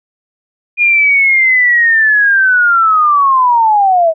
sine linear sweep, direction down, 2441 to 629 Hz, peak -6 dBFS, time 0.77-4.14 s, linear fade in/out 50 ms, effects none

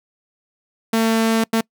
sawtooth tone bursts at uneven times, 224.9 Hz, A3, 38 cents sharp, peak -11 dBFS, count 2, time 0.93-1.44 / 1.53-1.61 s, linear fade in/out 5 ms, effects noise-tail reverb RT60 0.1 s tail -25 dB re dry

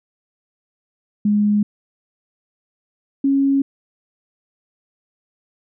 sine tone pair in turn, 207.7 / 275.1 Hz, G#3 / C#4, 0 / -13 cents, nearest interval perfect fourth, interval 487 cents, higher second, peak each -13 dBFS, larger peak neither, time 1.25-1.63 / 3.24-3.62 s, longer neither, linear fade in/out 5 ms, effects none

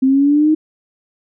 sine linear sweep, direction up, 260 to 314.3 Hz, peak -9 dBFS, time 0.02-0.55 s, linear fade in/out 10 ms, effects none

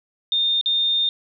sine tone with dropouts, 3640 Hz, A#7, 42 cents flat, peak -17 dBFS, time 0.32-1.09 s, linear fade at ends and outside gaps 1 ms, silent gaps 0.612-0.659 s, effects none

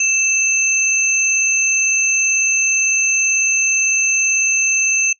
sine tone pair together, 2641 / 6281 Hz, E7 / G8, +3 / +3 cents, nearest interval octave + minor third, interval 1500 cents, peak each -16 dBFS, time 0-5.13 s, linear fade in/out 5 ms, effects noise-tail reverb RT60 0.1 s tail -21 dB re dry

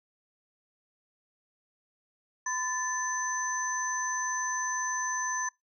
sine tone cluster, 1012 / 1754 / 6100 Hz, B5 / A6 / G8, +42 / -6 / -48 cents, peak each -33 / -34 / -33 dBFS, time 2.46-5.49 s, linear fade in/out 5 ms, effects noise-tail reverb RT60 0.2 s tail -25 dB re dry

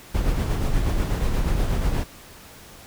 brown noise with tremolo, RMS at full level -20 dBFS, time 0.14-2.04 s, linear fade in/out 10 ms, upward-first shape sine, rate 8.3 Hz, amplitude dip 40%, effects pink hiss -45 dBFS RMS until 2.86 s

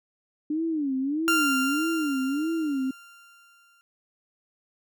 sine tone with vibrato, 293.7 Hz, D4, in tune, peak -24 dBFS, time 0.5-2.91 s, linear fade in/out 5 ms, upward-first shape sine, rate 1.6 Hz, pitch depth 200 cents each way
30% pulse tone with exponential decay, 1390 Hz, F6, 9 cents flat, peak -17 dBFS, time 1.28-3.81 s, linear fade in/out 0 ms, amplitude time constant 550 ms
effects none

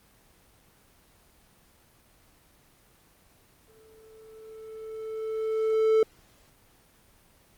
triangle tone with exponential growth, 440 Hz, A4, in tune, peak -15 dBFS, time 3.68-6.03 s, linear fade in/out 2 ms, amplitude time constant 510 ms, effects pink hiss -60 dBFS RMS until 7.57 s + Opus 24 kbps

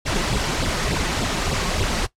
pink noise with flanger, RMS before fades -22 dBFS, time 0.05-2.07 s, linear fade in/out 20 ms, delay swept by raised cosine 0.23 to 5.63 ms, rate 3.4 Hz, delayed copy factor +0.75, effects noise-tail reverb RT60 0.1 s tail -17 dB re dry + low-pass 7000 Hz 12 dB/octave

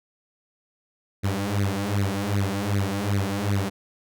sawtooth tone with flanger, 100 Hz, G2, 35 cents sharp, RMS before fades -25 dBFS, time 1.23-3.7 s, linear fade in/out 20 ms, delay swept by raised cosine 0.47 to 6.47 ms, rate 2.6 Hz, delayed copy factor +0.9, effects none

